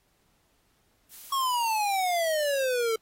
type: noise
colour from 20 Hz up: blue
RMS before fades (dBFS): -45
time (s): 1.09-2.68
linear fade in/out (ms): 50
type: exponential sweep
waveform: square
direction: down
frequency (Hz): 1108.7 to 440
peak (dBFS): -25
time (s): 1.32-2.96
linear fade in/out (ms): 5
effects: pink hiss -69 dBFS RMS until 3.01 s + AAC 48 kbps